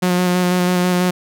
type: tone with vibrato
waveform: sawtooth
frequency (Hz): 180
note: F#3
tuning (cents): -47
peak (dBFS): -10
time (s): 0.02-1.11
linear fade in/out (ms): 10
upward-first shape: square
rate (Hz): 6.1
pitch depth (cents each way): 14
effects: none